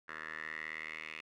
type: tone with band-pass filter sweep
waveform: 10% pulse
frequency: 78.5 Hz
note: D#2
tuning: 16 cents sharp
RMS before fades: -44 dBFS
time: 0.08-1.21 s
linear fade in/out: 10 ms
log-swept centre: 1600 to 2400 Hz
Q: 7.4
effects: none